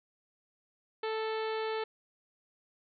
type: harmonic tone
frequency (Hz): 440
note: A4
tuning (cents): 0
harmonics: 1 / 2 / 3 / 4 / 5 / 6 / 7 / 8 / 9 / 10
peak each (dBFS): -33 / -39 / -43 / -45 / -47 / -49 / -50 / -51 / -52 / -53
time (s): 1.03-1.84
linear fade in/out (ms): 5
effects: none